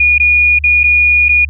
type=tone with dropouts; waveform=sine; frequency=2444 Hz; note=D#7; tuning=32 cents flat; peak=-6 dBFS; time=0-1.45 s; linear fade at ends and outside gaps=5 ms; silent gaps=0.182-0.199 / 0.589-0.638 / 0.834-0.839 / 1.285-1.291 s; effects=added 74 Hz sine -21 dBFS peak until 1.49 s